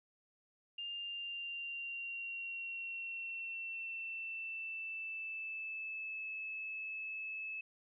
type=tone with pitch glide; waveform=sine; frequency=2805 to 2602 Hz; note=F7 to E7; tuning=+7 to -23 cents; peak=-40 dBFS; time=0.78-7.61 s; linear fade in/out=5 ms; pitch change=-130 cents; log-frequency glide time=0.92-6.28 s; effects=none